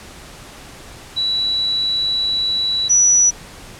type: tone pair in turn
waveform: sine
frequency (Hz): 3935 / 5896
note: B7 / F#8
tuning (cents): -7 / -7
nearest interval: perfect fifth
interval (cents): 700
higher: second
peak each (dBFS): -16 / -9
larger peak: second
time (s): 1.16-2.89 / 2.89-3.31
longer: first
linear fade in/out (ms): 20
effects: pink hiss -38 dBFS RMS until 3.79 s + low-pass 10000 Hz 12 dB/octave